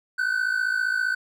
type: tone pair together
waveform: triangle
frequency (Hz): 1480 / 1535.1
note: F#6 / G6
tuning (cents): 0 / -37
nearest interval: minor second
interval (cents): 63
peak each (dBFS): -23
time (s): 0.18-1.15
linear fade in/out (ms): 10
effects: none